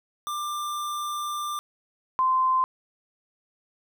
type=tone pair in turn; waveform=square / sine; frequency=1188 / 1036.7 Hz; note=D6 / C6; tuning=+20 / -16 cents; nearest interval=major second; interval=236 cents; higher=first; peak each=-29 / -19 dBFS; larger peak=second; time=0.27-1.59 / 2.19-2.64 s; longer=first; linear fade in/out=0 ms; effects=none